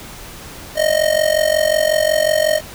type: tone with amplitude modulation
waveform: square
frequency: 619 Hz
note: D#5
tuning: 9 cents flat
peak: -10 dBFS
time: 0.75-2.61 s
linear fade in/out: 50 ms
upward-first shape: sine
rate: 45.5 Hz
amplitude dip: 85%
effects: pink hiss -35 dBFS RMS until 2.74 s